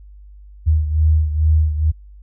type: beating tone pair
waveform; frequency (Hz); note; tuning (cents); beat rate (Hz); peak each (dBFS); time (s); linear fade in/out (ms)
sine; 77.4 / 79.7; D#2 / D#2; -9 / +42; 2.3; -13 / -19; 0.66-1.92; 20
effects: added 50 Hz sine -38 dBFS peak until 2.22 s